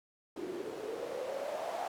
white noise with band-pass filter sweep, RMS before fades -39 dBFS, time 0.36-1.88 s, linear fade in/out 5 ms, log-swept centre 330 to 730 Hz, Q 6.7, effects none

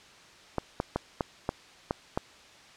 clicks, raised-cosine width 1 ms, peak -13 dBFS, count 7, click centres 0.583 / 0.801 / 0.96 / 1.208 / 1.491 / 1.909 / 2.175 s, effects white hiss -53 dBFS RMS until 2.76 s + low-pass 5000 Hz 12 dB/octave

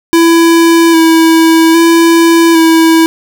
square tone with vibrato, 329.6 Hz, E4, in tune, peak -4 dBFS, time 0.13-3.06 s, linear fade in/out 0 ms, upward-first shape square, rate 0.62 Hz, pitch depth 19 cents each way, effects none

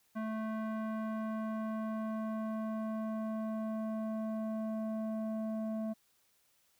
square tone with low-pass filter sweep, 219.4 Hz, A3, 5 cents flat, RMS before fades -37 dBFS, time 0.15-5.94 s, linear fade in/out 20 ms, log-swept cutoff 1400 to 650 Hz, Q 1.5, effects white hiss -72 dBFS RMS until 6.79 s

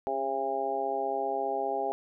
harmonic tone with a mistuned harmonic, 135.1 Hz, C#3, 44 cents flat, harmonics 2 / 3 / 4 / 5 / 6, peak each -43 / -34 / -36 / -33 / -32 dBFS, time 0.07-1.92 s, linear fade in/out 0 ms, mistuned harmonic 2, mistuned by +24 cents, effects none

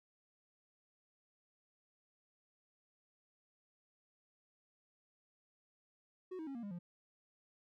triangle tone with pitch steps, 369.5 / 318 / 273.6 / 235.5 / 202.6 / 174.38 Hz, F#4 / D#4 / C#4 / A#3 / G#3 / F3, -2 / +38 / -23 / +18 / -43 / -2 cents, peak -40 dBFS, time 6.31-6.79 s, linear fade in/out 10 ms, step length 80 ms, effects none

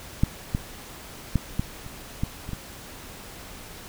clicks, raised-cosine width 5 ms, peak -6 / -11 / -8 / -11 / -27 / -12 / -22 / -18 dBFS, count 8, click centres 0.235 / 0.549 / 1.357 / 1.595 / 1.864 / 2.235 / 2.491 / 2.533 s, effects pink hiss -42 dBFS RMS until 3.88 s

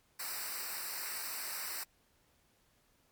white noise with comb filter, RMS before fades -40 dBFS, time 0.19-1.84 s, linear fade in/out 10 ms, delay 0.3 ms, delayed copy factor -0.95, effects pink hiss -71 dBFS RMS until 3.11 s + MP3 96 kbps

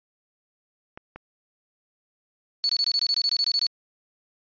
clicks, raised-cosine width 0.5 ms, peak -24 dBFS, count 2, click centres 0.975 / 1.16 s
sine tone bursts, 4435 Hz, C#8, in tune, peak -19 dBFS, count 14, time 2.64-3.667 s, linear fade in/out 0 ms, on 52 ms, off 23 ms
effects resampled to 11025 Hz

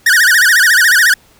45% pulse tone with vibrato, 1661.2 Hz, G#6, in tune, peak -6 dBFS, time 0.06-1.14 s, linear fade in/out 5 ms, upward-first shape sine, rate 14 Hz, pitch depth 230 cents each way, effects pink hiss -48 dBFS RMS until 1.39 s

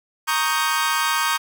sawtooth chord, Eb dominant seventh, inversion second, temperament equal, 932.3 / 1108.7 / 1244.5 / 1568 Hz, Bb5 / Db6 / Eb6 / G6, 0 / 0 / 0 / 0 cents, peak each -21 dBFS, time 0.27-1.38 s, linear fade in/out 20 ms, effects none

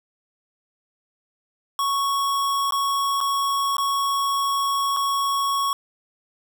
square tone with dropouts, 1108.7 Hz, C#6, in tune, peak -21 dBFS, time 1.79-5.73 s, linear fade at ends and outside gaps 1 ms, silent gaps 2.708-2.722 / 3.205-3.211 / 3.768-3.782 / 4.965-4.969 s, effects none

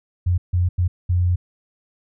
sine tone bursts at uneven times, 89 Hz, F2, 33 cents sharp, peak -15 dBFS, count 4, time 0.26-0.38 / 0.53-0.69 / 0.78-0.88 / 1.09-1.36 s, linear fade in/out 10 ms, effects none

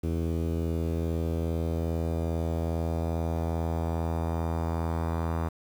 sawtooth tone with low-pass filter sweep, 82.41 Hz, E2, in tune, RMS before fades -29 dBFS, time 0.03-5.49 s, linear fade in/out 10 ms, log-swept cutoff 380 to 1100 Hz, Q 1.9, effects 8-bit

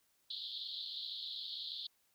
white band-pass noise, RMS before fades -44 dBFS, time 0.3-1.87 s, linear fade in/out 5 ms, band 3300 to 4400 Hz, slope 96 dB/octave, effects white hiss -75 dBFS RMS until 2.14 s

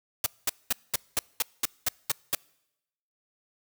white noise bursts, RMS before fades -25 dBFS, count 10, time 0.24-2.35 s, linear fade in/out 2 ms, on 22 ms, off 210 ms, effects noise-tail reverb RT60 0.9 s tail -26 dB re dry

